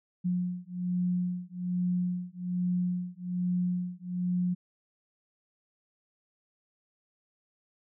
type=beating tone pair; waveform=sine; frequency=178.6 / 179.8 Hz; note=F3 / F#3; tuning=+39 / -49 cents; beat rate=1.2 Hz; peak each=-31 dBFS; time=0.24-4.55 s; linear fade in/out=20 ms; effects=none